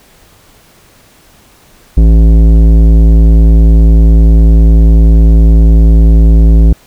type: tone with tanh clipping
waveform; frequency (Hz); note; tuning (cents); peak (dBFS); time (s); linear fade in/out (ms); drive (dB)
sine; 55; A1; 0; -3; 1.97-6.73; 5; 14
effects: pink hiss -43 dBFS RMS until 6.86 s